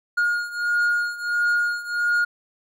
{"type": "beating tone pair", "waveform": "triangle", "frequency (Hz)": [1428, 1429.5], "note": ["F6", "F6"], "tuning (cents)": [38, 40], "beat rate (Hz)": 1.5, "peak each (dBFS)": [-20, -23], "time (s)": [0.17, 2.25], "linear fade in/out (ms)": 10, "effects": []}